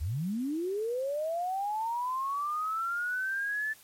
sine linear sweep, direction up, 63.5 to 1760 Hz, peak -29 dBFS, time 0-3.74 s, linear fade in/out 20 ms, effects white hiss -56 dBFS RMS until 3.83 s + MP3 64 kbps

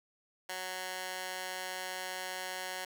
15% pulse tone with high-pass filter, 185 Hz, F#3, in tune, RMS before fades -40 dBFS, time 0.49-2.85 s, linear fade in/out 5 ms, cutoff 980 Hz, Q 0.72, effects none

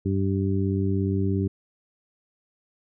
harmonic tone, 97.1 Hz, G2, 16 cents flat, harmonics 1 / 2 / 3 / 4, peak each -24 / -27 / -29 / -30 dBFS, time 0.05-1.48 s, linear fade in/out 10 ms, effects none

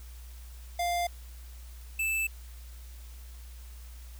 square tone pair in turn, 698.5 / 2637 Hz, F5 / E7, 0 / 0 cents, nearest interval octave + major seventh, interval 2300 cents, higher second, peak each -28 dBFS, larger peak neither, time 0.79-1.07 / 1.99-2.27 s, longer neither, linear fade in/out 5 ms, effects added 60 Hz sine -43 dBFS peak until 4.19 s + white hiss -56 dBFS RMS until 4.19 s

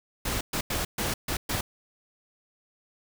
pink noise bursts at uneven times, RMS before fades -29 dBFS, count 6, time 0.25-0.41 / 0.53-0.61 / 0.7-0.85 / 0.98-1.14 / 1.28-1.37 / 1.49-1.61 s, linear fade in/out 5 ms, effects none

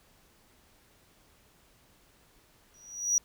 triangle tone with exponential growth, 5800 Hz, F#8, 35 cents flat, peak -18 dBFS, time 2.74-3.18 s, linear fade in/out 1 ms, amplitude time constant 95 ms, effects tanh soft clip ceiling -15 dBFS + pink hiss -63 dBFS RMS until 3.24 s

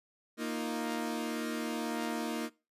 sawtooth chord, Bb suspended fourth, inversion none, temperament equal, 233.1 / 311.1 / 349.2 Hz, Bb3 / Eb4 / F4, 0 / 0 / 0 cents, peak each -32 / -34 / -38 dBFS, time 0.37-2.5 s, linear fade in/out 50 ms, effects noise-tail reverb RT60 0.3 s tail -22 dB re dry + resampled to 32000 Hz

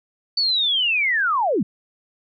sine linear sweep, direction down, 4558 to 155.56 Hz, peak -17 dBFS, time 0.37-1.63 s, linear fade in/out 5 ms, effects none

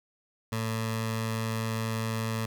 15% pulse tone with notch filter, 111.9 Hz, A2, 30 cents sharp, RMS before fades -31 dBFS, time 0.52-2.46 s, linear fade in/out 5 ms, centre 330 Hz, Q 1.3, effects none

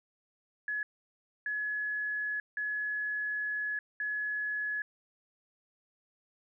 sine tone bursts at uneven times, 1696 Hz, G#6, 36 cents sharp, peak -31 dBFS, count 4, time 0.68-0.83 / 1.46-2.4 / 2.57-3.79 / 4-4.82 s, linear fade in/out 2 ms, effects none

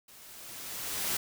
white noise with level ramp, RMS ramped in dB -54 to -30 dBFS, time 0.08-1.17 s, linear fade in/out 5 ms, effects none

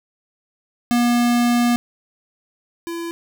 square tone pair in turn, 240 / 337.2 Hz, B3 / E4, -49 / +39 cents, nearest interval tritone, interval 588 cents, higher second, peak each -15 / -26 dBFS, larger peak first, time 0.91-1.76 / 2.87-3.11 s, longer first, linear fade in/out 0 ms, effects none

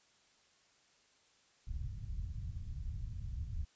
white low-pass noise, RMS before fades -41 dBFS, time 1.67-3.65 s, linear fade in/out 10 ms, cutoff 100 Hz, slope 24 dB/octave, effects white hiss -69 dBFS RMS until 3.75 s + resampled to 16000 Hz

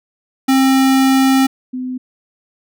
square / sine tone pair in turn, 266.1 / 254.3 Hz, C4 / C4, +29 / -49 cents, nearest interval minor second, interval 78 cents, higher first, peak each -10 / -20 dBFS, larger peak first, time 0.48-1.47 / 1.73-1.98 s, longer first, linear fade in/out 10 ms, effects none

